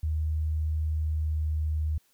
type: tone with pitch glide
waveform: sine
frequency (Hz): 77.78 to 77.24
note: D#2 to D#2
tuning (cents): 0 to -12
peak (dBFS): -25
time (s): 0.03-1.98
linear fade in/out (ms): 5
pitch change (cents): -12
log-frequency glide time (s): 0.97-1.49
effects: white hiss -67 dBFS RMS until 2.13 s